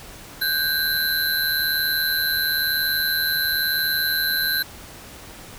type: tone cluster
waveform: sine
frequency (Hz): 1527 / 1608 / 3981 / 4133 / 11660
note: G6 / G6 / B7 / C8 / F#9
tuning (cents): -46 / +44 / +13 / -22 / -26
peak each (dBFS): -26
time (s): 0.41-4.63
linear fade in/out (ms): 10
effects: pink hiss -41 dBFS RMS until 5.58 s